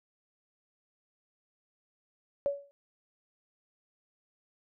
sine tone with exponential decay, 565 Hz, C#5, 33 cents sharp, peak -23 dBFS, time 2.46-2.71 s, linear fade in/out 0 ms, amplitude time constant 53 ms, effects none

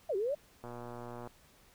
sine exponential two-way sweep, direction down then up, 712 to 368.9 to 616 Hz, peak -30 dBFS, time 0.09-0.35 s, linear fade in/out 10 ms, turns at 0.16 s
click train, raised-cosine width 1 ms, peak -31 dBFS, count 77, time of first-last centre 0.64-1.273 s, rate 120 Hz
effects pink hiss -63 dBFS RMS until 1.74 s

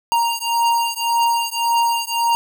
square beating tone pair, 932.3 / 934.1 Hz, A#5 / A#5, 0 / +3 cents, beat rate 1.8 Hz, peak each -20 dBFS, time 0.12-2.35 s, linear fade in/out 0 ms, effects none

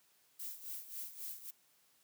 violet noise with tremolo, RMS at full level -43 dBFS, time 0.39-1.51 s, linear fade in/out 10 ms, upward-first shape sine, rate 3.7 Hz, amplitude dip 75%, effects white hiss -71 dBFS RMS until 2.03 s + high-pass 100 Hz 12 dB/octave

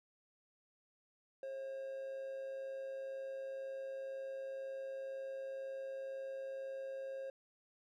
triangle tone with amplitude modulation, 537 Hz, C5, 45 cents sharp, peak -38 dBFS, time 1.43-7.3 s, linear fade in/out 2 ms, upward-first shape sine, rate 122 Hz, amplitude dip 35%, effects none

